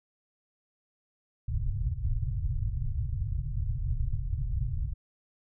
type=low-pass noise; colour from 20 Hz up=pink; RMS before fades=-30 dBFS; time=1.48-4.94 s; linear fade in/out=10 ms; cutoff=140 Hz; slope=96 dB/octave; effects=none